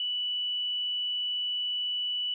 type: tone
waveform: sine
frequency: 2962 Hz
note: F#7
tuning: 1 cent sharp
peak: -28 dBFS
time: 0-2.34 s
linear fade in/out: 2 ms
effects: none